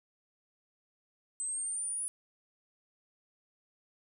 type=exponential sweep; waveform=sine; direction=up; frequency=8110 to 9920 Hz; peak=-33 dBFS; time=1.4-2.08 s; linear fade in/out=0 ms; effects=none